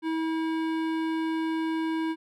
sine tone with hard clipping, 322.3 Hz, E4, 39 cents flat, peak -28 dBFS, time 0.02-2.16 s, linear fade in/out 50 ms, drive 16 dB, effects none

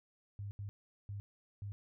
sine tone bursts at uneven times, 101.1 Hz, G#2, 46 cents flat, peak -40 dBFS, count 4, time 0.39-0.51 / 0.59-0.69 / 1.09-1.2 / 1.62-1.72 s, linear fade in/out 0 ms, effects none

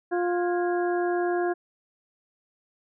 harmonic tone with a mistuned harmonic, 352.1 Hz, F4, 14 cents sharp, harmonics 1 / 2 / 3 / 4 / 5, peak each -24 / -29 / -39 / -39 / -36 dBFS, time 0.11-1.54 s, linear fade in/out 20 ms, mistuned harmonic 5, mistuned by -110 cents, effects none

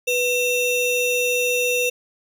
square ring-modulated tone, 1593 Hz, G6, 27 cents sharp, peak -16 dBFS, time 0.07-1.9 s, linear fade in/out 10 ms, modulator 1100 Hz, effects none

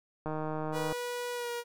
click train, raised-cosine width 1 ms, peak -22 dBFS, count 104, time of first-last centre 0.26-0.925 s, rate 155 Hz
sawtooth tone with pitch glide, 487.2 to 476.6 Hz, B4 to A#4, -24 to +38 cents, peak -30 dBFS, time 0.72-1.64 s, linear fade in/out 50 ms, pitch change -38 cents, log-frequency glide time 1.34-1.5 s
effects none

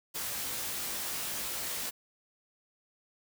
white noise with comb filter, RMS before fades -36 dBFS, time 0.14-1.91 s, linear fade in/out 20 ms, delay 18 ms, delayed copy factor +0.9, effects none

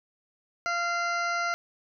harmonic tone with a mistuned harmonic, 691 Hz, F5, 19 cents flat, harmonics 1 / 2 / 3 / 4 / 6 / 7 / 8 / 9, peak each -32 / -28 / -34 / -45 / -43 / -43 / -50 / -43 dBFS, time 0.66-1.54 s, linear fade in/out 0 ms, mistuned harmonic 9, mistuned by -57 cents, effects none

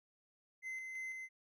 triangle tone with tremolo, 2059 Hz, C7, 28 cents flat, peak -39 dBFS, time 0.62-1.29 s, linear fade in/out 50 ms, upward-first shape square, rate 3 Hz, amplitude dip 30%, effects none

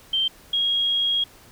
sine tone pair in turn, 3136 / 3282 Hz, G7 / G#7, 0 / -21 cents, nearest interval minor second, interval 79 cents, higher second, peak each -19 dBFS, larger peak neither, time 0.13-0.28 / 0.53-1.24 s, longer second, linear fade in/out 5 ms, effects pink hiss -50 dBFS RMS until 1.51 s

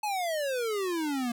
square exponential sweep, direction down, 867 to 232.1 Hz, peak -29 dBFS, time 0.03-1.32 s, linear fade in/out 5 ms, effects none

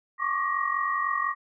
sine tone cluster, 1094 / 1140 / 1184 / 1888 Hz, C#6 / C#6 / D6 / A#6, -23 / +48 / +14 / +22 cents, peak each -30 dBFS, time 0.18-1.35 s, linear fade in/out 50 ms, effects none

